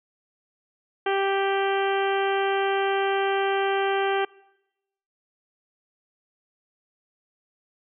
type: harmonic tone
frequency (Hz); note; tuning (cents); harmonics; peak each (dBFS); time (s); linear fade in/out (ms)
392; G4; 0; 1 / 2 / 3 / 4 / 5 / 6 / 7 / 8; -24 / -26 / -33 / -31 / -36 / -38 / -38 / -37; 1.06-4.25; 5
effects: noise-tail reverb RT60 0.9 s tail -23 dB re dry